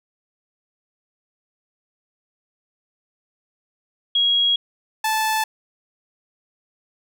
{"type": "tone pair in turn", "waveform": ["sine", "sawtooth"], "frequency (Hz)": [3300, 874.1], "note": ["G#7", "A5"], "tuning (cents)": [-12, -12], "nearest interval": "octave + major seventh", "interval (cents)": 2300, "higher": "first", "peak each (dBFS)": [-15, -15], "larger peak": "neither", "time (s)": [[4.15, 4.56], [5.04, 5.44]], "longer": "first", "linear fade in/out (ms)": 5, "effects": []}